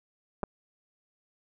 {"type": "clicks", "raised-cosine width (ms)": 1, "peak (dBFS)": -18, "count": 2, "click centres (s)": [0.432, 0.437], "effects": []}